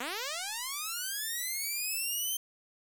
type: linear sweep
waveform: 5% pulse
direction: up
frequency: 225.4 to 3136 Hz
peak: -23 dBFS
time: 0-2.37 s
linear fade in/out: 5 ms
effects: 9-bit